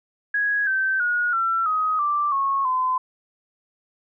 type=tone with pitch steps; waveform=sine; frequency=1661.2 / 1550 / 1446.2 / 1349.3 / 1259 / 1174.6 / 1096 / 1022.6 Hz; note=G#6 / G6 / F#6 / E6 / D#6 / D6 / C#6 / C6; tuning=0 / -20 / -40 / +40 / +20 / 0 / -20 / -40 cents; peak=-19 dBFS; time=0.34-2.98 s; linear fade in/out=5 ms; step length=330 ms; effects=none